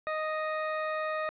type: tone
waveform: 20% pulse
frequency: 622.3 Hz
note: D#5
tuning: in tune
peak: -25 dBFS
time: 0.07-1.29 s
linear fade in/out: 0 ms
effects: resampled to 8000 Hz + 10-bit